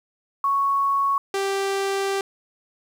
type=tone pair in turn; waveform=sine / sawtooth; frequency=1108.7 / 392.2 Hz; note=C#6 / G4; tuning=0 / +1 cents; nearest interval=octave + tritone; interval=1799 cents; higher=first; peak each=-18 dBFS; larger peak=neither; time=0.44-1.18 / 1.34-2.21 s; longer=second; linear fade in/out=2 ms; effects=low-pass 10000 Hz 12 dB/octave + 8-bit